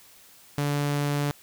sawtooth tone, 144.6 Hz, D3, 27 cents flat, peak -20 dBFS, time 0.58-1.31 s, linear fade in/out 0 ms, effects white hiss -53 dBFS RMS until 1.42 s

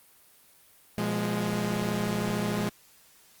sawtooth chord, F diminished, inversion second, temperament equal with one note detuned, 120.65 / 174.61 / 207.7 Hz, Cb3 / F3 / Ab3, -40 / 0 / 0 cents, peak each -30 / -29 / -25 dBFS, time 0.98-2.69 s, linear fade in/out 0 ms, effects white hiss -58 dBFS RMS until 3.4 s + Opus 32 kbps

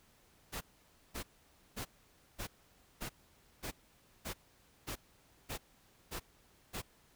pink noise bursts, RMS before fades -41 dBFS, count 11, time 0.52-6.821 s, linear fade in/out 20 ms, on 91 ms, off 530 ms, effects pink hiss -67 dBFS RMS until 7.15 s

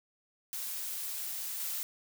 blue noise with level steps, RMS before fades -38 / -36 dBFS, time 0.53-1.83 s, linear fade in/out 0 ms, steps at 1.6 s, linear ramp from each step 2 ms, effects none

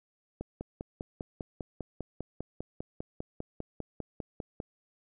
click train, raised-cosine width 2 ms, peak -23 dBFS, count 22, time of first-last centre 0.41-4.602 s, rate 5.01 Hz, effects none

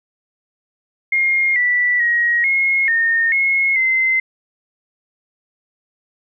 sine tone with pitch steps, 2132 / 1964 / 1893 / 2160 / 1833 / 2168 / 2067 Hz, C7 / B6 / A#6 / C#7 / A#6 / C#7 / C7, +32 / -10 / +26 / -45 / -30 / -39 / -22 cents, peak -13 dBFS, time 1.12-4.2 s, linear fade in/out 5 ms, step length 440 ms, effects none

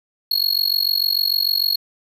square tone with amplitude modulation, 4317 Hz, C#8, 47 cents flat, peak -13 dBFS, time 0.31-1.76 s, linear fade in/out 5 ms, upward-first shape sine, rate 46.7 Hz, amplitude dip 100%, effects none

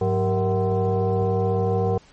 sine tone with frequency modulation, 182.4 Hz, F#3, 24 cents flat, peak -18 dBFS, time 0.01-1.98 s, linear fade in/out 5 ms, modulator 285 Hz, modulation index 1.8, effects pink hiss -53 dBFS RMS until 2.12 s + MP3 32 kbps

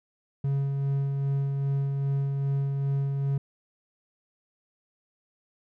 triangle tone with tremolo, 138.59 Hz, C#3, in tune, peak -21 dBFS, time 0.44-3.38 s, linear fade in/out 5 ms, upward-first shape sine, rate 2.5 Hz, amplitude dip 30%, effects none

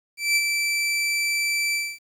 sawtooth tone with ADSR envelope, 2329 Hz, D7, 15 cents flat, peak -13 dBFS, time 0.17-1.99 s, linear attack 190 ms, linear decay 44 ms, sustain -5 dB, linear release 250 ms, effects low-pass 11000 Hz 12 dB/octave + 9-bit

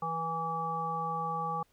harmonic tone with a mistuned harmonic, 164.6 Hz, E3, 2 cents flat, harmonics 1 / 3 / 5 / 7, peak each -40 / -42 / -35 / -34 dBFS, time 0.02-1.63 s, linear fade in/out 5 ms, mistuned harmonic 3, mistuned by -23 cents, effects pink hiss -70 dBFS RMS until 1.72 s

